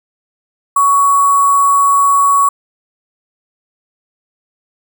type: tone with sample-and-hold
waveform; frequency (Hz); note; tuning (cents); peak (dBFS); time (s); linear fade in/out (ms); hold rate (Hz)
sine; 1121; C#6; +19; -7; 0.76-2.49; 5; 8820
effects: none